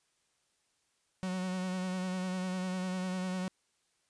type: tone with vibrato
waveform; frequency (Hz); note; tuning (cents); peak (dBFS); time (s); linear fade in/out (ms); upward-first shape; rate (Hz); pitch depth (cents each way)
45% pulse; 184.7; F#3; -3; -33; 1.23-3.48; 0; sine; 10; 28
effects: white hiss -75 dBFS RMS until 4.09 s + resampled to 22050 Hz